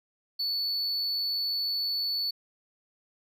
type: tone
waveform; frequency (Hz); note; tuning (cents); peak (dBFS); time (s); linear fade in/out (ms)
triangle; 4453; C#8; +7; -26; 0.39-2.31; 10
effects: none